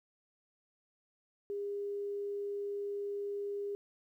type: tone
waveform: sine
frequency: 404.9 Hz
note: G#4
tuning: 44 cents flat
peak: -35 dBFS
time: 1.5-3.75 s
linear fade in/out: 0 ms
effects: 12-bit